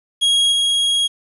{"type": "tone with level steps", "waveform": "45% pulse", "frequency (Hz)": 3292, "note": "G#7", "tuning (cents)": -16, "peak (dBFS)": [-12, -14], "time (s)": [0.21, 1.08], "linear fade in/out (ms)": 20, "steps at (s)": 0.52, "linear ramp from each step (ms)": 2, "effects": ["resampled to 24000 Hz", "8-bit"]}